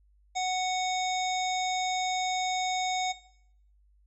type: harmonic tone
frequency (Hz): 740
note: F#5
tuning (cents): 0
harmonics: 1 / 3 / 5 / 7 / 9 / 10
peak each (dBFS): -28 / -37 / -37 / -45 / -39 / -44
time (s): 0.35-3.13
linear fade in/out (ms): 20
effects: noise-tail reverb RT60 0.7 s tail -17 dB re dry + added 50 Hz sine -60 dBFS peak until 4.06 s